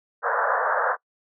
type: band-pass noise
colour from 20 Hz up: white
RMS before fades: -23 dBFS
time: 0.22-0.97 s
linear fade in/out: 50 ms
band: 460 to 1700 Hz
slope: 96 dB/octave
effects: noise-tail reverb RT60 0.1 s tail -24 dB re dry